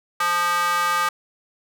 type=tone with high-pass filter; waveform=square; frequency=174.61 Hz; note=F3; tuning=in tune; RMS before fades=-21 dBFS; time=0.2-1.09 s; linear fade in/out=5 ms; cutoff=1200 Hz; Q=3.6; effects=none